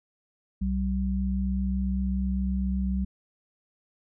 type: tone pair together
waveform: sine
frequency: 64 / 191.78 Hz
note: C2 / G3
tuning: -38 / -38 cents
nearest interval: octave + perfect fifth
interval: 1900 cents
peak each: -27 dBFS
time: 0.61-3.05 s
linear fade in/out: 10 ms
effects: none